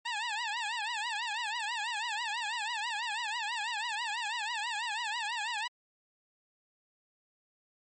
15% pulse tone with vibrato, 896 Hz, A5, 31 cents sharp, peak -26 dBFS, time 0.05-5.68 s, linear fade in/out 10 ms, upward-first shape triangle, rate 6.1 Hz, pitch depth 180 cents each way, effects MP3 32 kbps

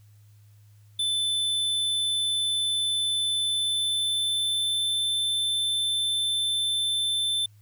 square tone with pitch glide, 3520 to 3540 Hz, A7 to A7, 0 to +10 cents, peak -24 dBFS, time 0.99-7.46 s, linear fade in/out 5 ms, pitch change +10 cents, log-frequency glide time 3.41-5.05 s, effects added 104 Hz sine -51 dBFS peak until 7.61 s + white hiss -67 dBFS RMS until 7.61 s

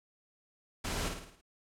pink noise with echo, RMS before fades -36 dBFS, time 0.84-1.09 s, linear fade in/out 10 ms, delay 54 ms, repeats 6, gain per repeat -5 dB, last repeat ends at 1.414 s, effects low-pass 10000 Hz 12 dB/octave

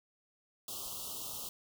white band-stop noise, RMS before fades -42 dBFS, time 0.68-1.49 s, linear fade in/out 2 ms, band 1300 to 2800 Hz, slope 96 dB/octave, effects none

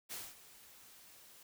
white noise with ADSR envelope, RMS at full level -43 dBFS, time 0.09-1.43 s, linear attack 32 ms, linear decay 220 ms, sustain -16 dB, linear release 3 ms, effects none

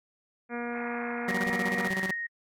harmonic tone, 238.7 Hz, A#3, 41 cents sharp, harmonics 1 / 2 / 3 / 4 / 5 / 6 / 7 / 8 / 9 / 10, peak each -35 / -37 / -40 / -45 / -46 / -42 / -43 / -47 / -45 / -48 dBFS, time 0.49-1.91 s, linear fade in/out 50 ms
sine tone with pitch glide, 1879 to 1866 Hz, A#6 to A#6, +13 to +1 cents, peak -31 dBFS, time 1.28-2.27 s, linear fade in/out 10 ms, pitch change -12 cents, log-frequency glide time 1.74-2.07 s
sawtooth tone with tremolo, 189.6 Hz, F#3, 43 cents sharp, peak -25 dBFS, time 1.28-2.11 s, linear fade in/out 5 ms, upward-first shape square, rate 16 Hz, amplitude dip 70%
effects AAC 48 kbps

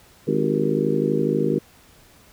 harmonic tone with a mistuned harmonic, 51.91 Hz, G#1, in tune, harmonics 3 / 4 / 5 / 6 / 7 / 8 / 9, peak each -26 / -26 / -26 / -26 / -26 / -26 / -26 dBFS, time 0.27-1.59 s, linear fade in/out 10 ms, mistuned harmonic 8, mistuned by -80 cents, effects pink hiss -52 dBFS RMS until 2.32 s

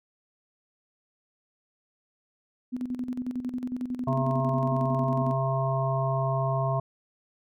sine tone with tremolo, 250 Hz, B3, 21 cents sharp, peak -27 dBFS, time 2.72-5.33 s, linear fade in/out 20 ms, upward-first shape square, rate 11 Hz, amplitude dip 65%
harmonic tone, 133.7 Hz, C3, 38 cents sharp, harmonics 1 / 3 / 5 / 7 / 8, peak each -26 / -38 / -29 / -36 / -33 dBFS, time 4.07-6.8 s, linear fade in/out 5 ms
effects none

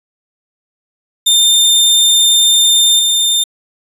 sawtooth tone with level steps, 3609 Hz, A7, 43 cents sharp, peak -4 / -7 dBFS, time 1.26-3.44 s, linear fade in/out 10 ms, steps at 2.99 s, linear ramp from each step 2 ms, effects resampled to 32000 Hz

